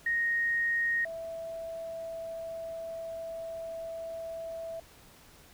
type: tone pair in turn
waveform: sine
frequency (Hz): 1864.7 / 659.3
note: A#6 / E5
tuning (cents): 0 / 0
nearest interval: octave + tritone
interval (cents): 1800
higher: first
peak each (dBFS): -26 / -36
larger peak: first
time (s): 0.06-1.05 / 1.05-4.8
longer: second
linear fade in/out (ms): 5
effects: pink hiss -56 dBFS RMS until 5.53 s